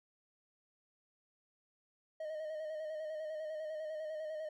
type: tone with vibrato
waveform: triangle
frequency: 622.3 Hz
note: D#5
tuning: in tune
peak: -37 dBFS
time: 2.2-4.49 s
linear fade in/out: 5 ms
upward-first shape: square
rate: 10 Hz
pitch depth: 34 cents each way
effects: none